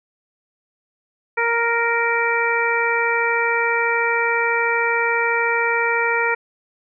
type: harmonic tone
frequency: 466.2 Hz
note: A#4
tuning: in tune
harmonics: 1 / 2 / 3 / 4 / 5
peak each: -23 / -23 / -23 / -23 / -23 dBFS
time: 1.37-6.35 s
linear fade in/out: 10 ms
effects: none